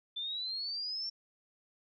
sine exponential sweep, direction up, 3520 to 5490 Hz, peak -35 dBFS, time 0.16-1.1 s, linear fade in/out 10 ms, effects none

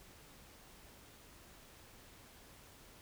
silence, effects pink hiss -59 dBFS RMS until 3.01 s

